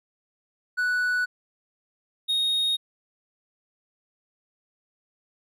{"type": "tone pair in turn", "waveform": "triangle", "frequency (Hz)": [1480, 3729], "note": ["F#6", "A#7"], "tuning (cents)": [0, 0], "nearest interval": "octave + major third", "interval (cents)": 1600, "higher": "second", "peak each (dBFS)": -20, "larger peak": "neither", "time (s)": [[0.77, 1.26], [2.28, 2.77]], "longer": "neither", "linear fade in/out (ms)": 20, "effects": []}